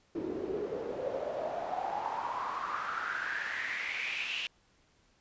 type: noise with band-pass filter sweep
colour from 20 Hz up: pink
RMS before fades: -36 dBFS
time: 0.15-4.47 s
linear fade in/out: 2 ms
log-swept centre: 330 to 2900 Hz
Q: 6.7
effects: pink hiss -68 dBFS RMS until 5.2 s + resampled to 16000 Hz